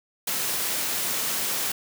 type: high-pass noise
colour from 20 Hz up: white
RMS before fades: -27 dBFS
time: 0.27-1.72 s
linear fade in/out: 5 ms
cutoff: 110 Hz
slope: 24 dB/octave
effects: none